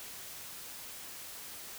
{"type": "silence", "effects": ["white hiss -46 dBFS RMS until 1.78 s"]}